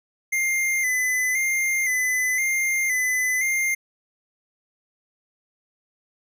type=tone with vibrato; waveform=square; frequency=2060 Hz; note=C7; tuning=28 cents flat; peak=-21 dBFS; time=0.32-3.75 s; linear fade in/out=10 ms; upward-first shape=square; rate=0.97 Hz; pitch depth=41 cents each way; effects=none